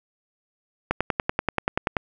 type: click train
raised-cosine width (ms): 0.5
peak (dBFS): -6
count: 12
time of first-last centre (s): 0.91-1.968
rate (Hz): 10.4
effects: none